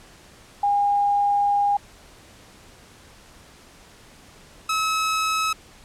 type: tone pair in turn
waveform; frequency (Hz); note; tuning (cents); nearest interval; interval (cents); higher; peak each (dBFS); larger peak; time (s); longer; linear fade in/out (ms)
sine / sawtooth; 812 / 1289; G#5 / E6; -39 / -39; minor sixth; 800; second; -17; neither; 0.63-1.77 / 4.69-5.53; first; 5
effects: pink hiss -49 dBFS RMS until 5.84 s + low-pass 10000 Hz 12 dB/octave